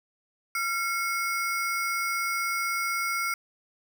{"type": "ring-modulated tone", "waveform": "square", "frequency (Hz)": 1774, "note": "A6", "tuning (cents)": 14, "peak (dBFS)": -24, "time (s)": [0.55, 3.34], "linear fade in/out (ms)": 2, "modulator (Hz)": 402, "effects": []}